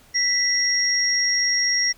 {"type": "tone pair together", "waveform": "sine", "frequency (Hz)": [1975.5, 5596], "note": ["B6", "F8"], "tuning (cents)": [0, 3], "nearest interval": "octave + tritone", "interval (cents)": 1803, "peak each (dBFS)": [-23, -19], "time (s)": [0.14, 1.93], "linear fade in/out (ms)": 20, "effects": ["pink hiss -53 dBFS RMS until 1.97 s"]}